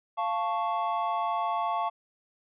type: chord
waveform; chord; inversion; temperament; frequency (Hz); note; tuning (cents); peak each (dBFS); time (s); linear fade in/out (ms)
triangle; F augmented; none; equal with one note detuned; 694.4 / 880 / 1108.7; F5 / A5 / C#6; -10 / 0 / 0; -29; 0.17-1.9; 20
effects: resampled to 8000 Hz